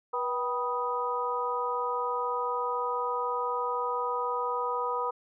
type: tone cluster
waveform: sine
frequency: 486.6 / 775 / 981 / 1247 Hz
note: B4 / G5 / B5 / D#6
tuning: -26 / -20 / -12 / +3 cents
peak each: -33 / -39 / -31 / -33 dBFS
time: 0.13-5.11 s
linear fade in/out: 10 ms
effects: none